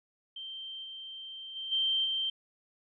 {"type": "tone with level steps", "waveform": "sine", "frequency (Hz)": 3136, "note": "G7", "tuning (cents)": 0, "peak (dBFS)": [-39, -41, -36, -26, -29], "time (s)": [0.36, 2.3], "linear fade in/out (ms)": 5, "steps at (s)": [0.83, 1.55, 1.71, 2.04], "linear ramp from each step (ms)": 20, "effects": []}